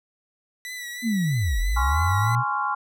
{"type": "tone with vibrato", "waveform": "sawtooth", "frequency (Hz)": 1966, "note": "B6", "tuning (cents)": -8, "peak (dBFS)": -29, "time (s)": [0.65, 2.35], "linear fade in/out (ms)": 0, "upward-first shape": "triangle", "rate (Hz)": 3.1, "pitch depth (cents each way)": 47}
{"type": "linear two-way sweep", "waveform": "sine", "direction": "down then up", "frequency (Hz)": [243.9, 40.24, 127.7], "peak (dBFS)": -20, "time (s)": [1.02, 2.44], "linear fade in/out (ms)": 50, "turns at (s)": 1.6}
{"type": "chord", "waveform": "sine", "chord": "Db major seventh", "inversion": "second", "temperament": "just", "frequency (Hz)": [831.5, 1039.4, 1108.7, 1385.9], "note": ["Ab5", "C6", "Db6", "F6"], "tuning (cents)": [2, -12, 0, -14], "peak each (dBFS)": -28, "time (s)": [1.76, 2.75], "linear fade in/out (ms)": 10}
{"effects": []}